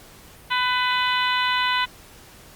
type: harmonic tone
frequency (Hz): 500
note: B4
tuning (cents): +21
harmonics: 2 / 3 / 4 / 5 / 6 / 7 / 8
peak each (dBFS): -23 / -26 / -27 / -30 / -28 / -30 / -32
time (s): 0.5-1.86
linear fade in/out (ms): 20
effects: pink hiss -47 dBFS RMS until 2.55 s + Opus 48 kbps